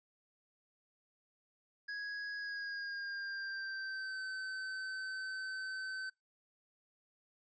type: tone with pitch glide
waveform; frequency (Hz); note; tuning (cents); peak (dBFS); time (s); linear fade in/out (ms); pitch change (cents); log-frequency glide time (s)
square; 1661.2 to 1532.2; G#6 to G6; 0 to -40; -40; 1.88-6.1; 10; -140; 2.37-4.22
effects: noise-tail reverb RT60 0.2 s tail -25 dB re dry + resampled to 16000 Hz